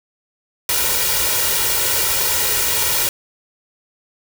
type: noise with comb filter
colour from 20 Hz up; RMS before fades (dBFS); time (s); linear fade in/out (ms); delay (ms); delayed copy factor
white; -18; 0.69-3.09; 2; 2.1; +0.7
effects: none